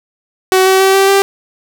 sawtooth tone with pitch steps, 375.8 / 380.2 / 384.6 / 389.1 / 393.6 Hz, F#4 / F#4 / G4 / G4 / G4, +27 / +47 / -33 / -13 / +7 cents, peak -3 dBFS, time 0.52-1.22 s, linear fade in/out 0 ms, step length 140 ms, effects none

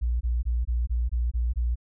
sine tone bursts, 59.4 Hz, A#1, 33 cents sharp, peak -22 dBFS, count 8, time 0.01-1.757 s, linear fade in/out 20 ms, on 200 ms, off 21 ms, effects none

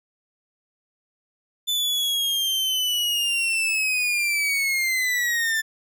40% pulse linear sweep, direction down, 3520 to 1760 Hz, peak -20 dBFS, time 1.67-5.62 s, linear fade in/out 20 ms, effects none

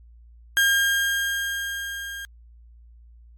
35% pulse tone with level ramp, 1612 Hz, G6, 48 cents sharp, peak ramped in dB -14 to -31 dBFS, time 0.57-2.25 s, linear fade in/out 0 ms, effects added 58 Hz sine -46 dBFS peak until 3.37 s + MP3 96 kbps

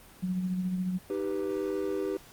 sine tone with tremolo, 183.6 Hz, F#3, 13 cents flat, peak -26 dBFS, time 0.22-0.99 s, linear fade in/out 20 ms, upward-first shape sine, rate 14 Hz, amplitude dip 40%
triangle chord, Eb augmented, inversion none, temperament equal, 311.1 / 392 / 493.9 Hz, Eb4 / G4 / B4, 0 / 0 / 0 cents, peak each -33 / -29 / -34 dBFS, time 1.1-2.17 s, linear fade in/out 2 ms
effects pink hiss -53 dBFS RMS until 2.32 s + Opus 24 kbps

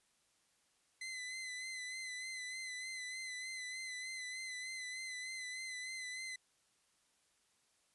sawtooth tone with vibrato, 2033 Hz, B6, 50 cents sharp, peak -39 dBFS, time 1.01-6.36 s, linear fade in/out 5 ms, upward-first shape sine, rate 3.3 Hz, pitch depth 36 cents each way, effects white hiss -75 dBFS RMS until 7.94 s + resampled to 24000 Hz

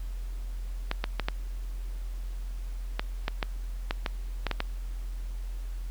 clicks, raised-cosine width 0.3 ms, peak -12 dBFS, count 12, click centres 0.914 / 1.041 / 1.197 / 1.285 / 2.995 / 3.281 / 3.428 / 3.909 / 4.062 / 4.467 / 4.513 / 4.604 s, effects added 43 Hz sine -32 dBFS peak until 5.9 s + pink hiss -55 dBFS RMS until 5.9 s

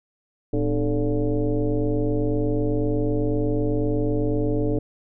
sine tone with frequency modulation, 162 Hz, E3, 30 cents flat, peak -19 dBFS, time 0.53-4.79 s, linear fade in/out 5 ms, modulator 138 Hz, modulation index 2.5, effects none

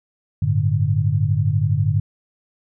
sine chord, G suspended second, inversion none, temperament just, 98 / 110.25 / 147 Hz, G2 / A2 / D3, 0 / +4 / +2 cents, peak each -20 dBFS, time 0.42-2 s, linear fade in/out 5 ms, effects none

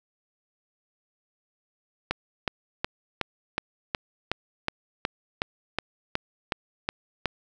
click train, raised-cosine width 0.3 ms, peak -9 dBFS, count 15, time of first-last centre 2.11-7.257 s, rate 2.72 Hz, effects none

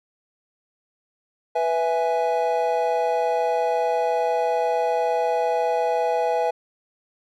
triangle chord, E major, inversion second, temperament equal, 493.9 / 659.3 / 830.6 Hz, B4 / E5 / G#5, 0 / 0 / 0 cents, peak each -22 dBFS, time 1.55-6.51 s, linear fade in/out 10 ms, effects none

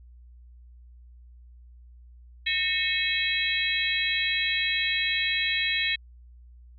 sine tone cluster, 1827 / 2189 / 2570 / 3274 / 3923 Hz, A#6 / C#7 / E7 / G#7 / B7, -35 / -22 / -45 / -25 / -12 cents, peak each -30 dBFS, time 2.46-5.96 s, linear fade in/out 10 ms, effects added 60 Hz sine -47 dBFS peak until 6.78 s

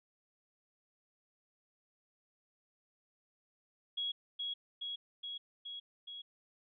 sine tone with echo, 3322 Hz, G#7, in tune, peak -34 dBFS, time 3.97-4.12 s, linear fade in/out 10 ms, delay 420 ms, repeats 5, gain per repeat -2 dB, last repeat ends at 6.22 s, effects none

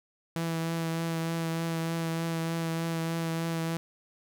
sawtooth tone with vibrato, 164.81 Hz, E3, in tune, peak -25 dBFS, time 0.36-3.77 s, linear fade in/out 0 ms, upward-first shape triangle, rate 3.3 Hz, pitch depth 18 cents each way, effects none

